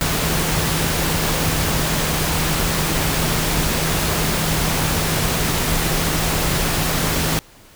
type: tone in noise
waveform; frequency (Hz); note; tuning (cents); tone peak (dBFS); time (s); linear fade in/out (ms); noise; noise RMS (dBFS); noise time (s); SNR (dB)
sine; 160; D#3; +49; -25; 0.01-7.39; 0; pink; -20; 0.01-7.39; -8
effects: pink hiss -47 dBFS RMS until 7.75 s